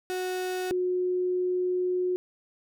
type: tone pair in turn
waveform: 35% pulse / sine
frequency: 367.9 / 363.3 Hz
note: F#4 / F#4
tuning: -10 / -32 cents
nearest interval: unison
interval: 22 cents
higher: first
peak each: -27 / -24 dBFS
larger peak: second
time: 0.1-0.71 / 0.71-2.16 s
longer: second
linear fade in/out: 0 ms
effects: none